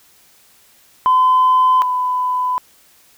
sine tone pair in turn, 1020 / 1002.5 Hz, C6 / B5, -44 / +26 cents, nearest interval unison, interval 30 cents, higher first, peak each -8 / -15 dBFS, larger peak first, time 1.06-1.82 / 1.82-2.58 s, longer neither, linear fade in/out 0 ms, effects tanh soft clip ceiling -6 dBFS + white hiss -51 dBFS RMS until 3.17 s

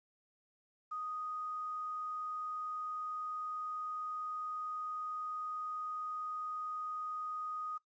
sine tone with quantisation, 1244.5 Hz, D#6, in tune, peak -38 dBFS, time 0.91-7.78 s, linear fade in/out 10 ms, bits 11, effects noise-tail reverb RT60 0.1 s tail -17 dB re dry + resampled to 16000 Hz

